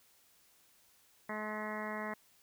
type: harmonic tone with a mistuned harmonic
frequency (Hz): 213.7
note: G#3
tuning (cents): +50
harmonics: 1 / 2 / 3 / 4 / 5 / 6 / 7 / 8 / 9 / 10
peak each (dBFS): -43 / -47 / -44 / -47 / -45 / -50 / -52 / -49 / -45 / -51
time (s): 1.29-2.14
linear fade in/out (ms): 5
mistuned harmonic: 5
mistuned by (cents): -16
effects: white hiss -67 dBFS RMS until 2.42 s